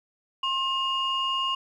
sine tone pair together, 1065.7 / 2845 Hz, C6 / F7, +31 / +31 cents, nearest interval octave + perfect fourth, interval 1700 cents, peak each -26 / -26 dBFS, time 0.43-1.55 s, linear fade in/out 5 ms, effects tanh soft clip ceiling -18 dBFS + 10-bit

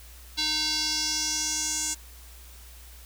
square tone with band-pass filter sweep, 308.2 Hz, D#4, 16 cents flat, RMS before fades -28 dBFS, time 0.37-1.95 s, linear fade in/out 20 ms, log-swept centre 4200 to 7200 Hz, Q 3.8, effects added 60 Hz sine -46 dBFS peak until 3.05 s + white hiss -51 dBFS RMS until 3.05 s

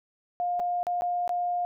sine tone with dropouts, 708 Hz, F5, 23 cents sharp, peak -25 dBFS, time 0.4-1.65 s, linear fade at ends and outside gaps 0 ms, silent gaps 0.595-0.6 / 0.83-0.868 / 1.01-1.02 / 1.278-1.293 s, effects none

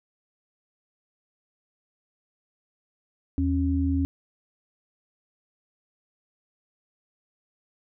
sine tone pair together, 81 / 273.5 Hz, E2 / C#4, -30 / -23 cents, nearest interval octave + major sixth, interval 2107 cents, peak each -24 dBFS, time 3.38-4.05 s, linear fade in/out 0 ms, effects none

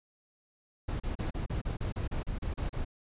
brown noise bursts, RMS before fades -33 dBFS, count 13, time 0.88-2.848 s, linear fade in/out 10 ms, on 120 ms, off 34 ms, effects resampled to 8000 Hz

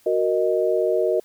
sine chord, D# minor, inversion first, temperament equal, 370 / 466.2 / 622.3 Hz, F#4 / A#4 / D#5, 0 / 0 / 0 cents, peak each -22 dBFS, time 0.06-1.2 s, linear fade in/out 5 ms, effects white hiss -57 dBFS RMS until 1.24 s

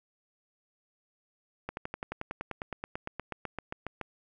slowing click train, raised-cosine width 0.5 ms, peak -20 dBFS, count 22, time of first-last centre 1.69-4.013 s, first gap 81 ms, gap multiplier 1.03, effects none

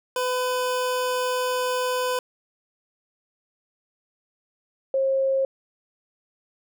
25% pulse / sine tone pair in turn, 503 / 536.7 Hz, B4 / C5, +32 / +44 cents, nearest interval minor second, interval 112 cents, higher second, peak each -19 dBFS, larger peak neither, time 0.16-2.19 / 4.94-5.45 s, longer first, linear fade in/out 2 ms, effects none

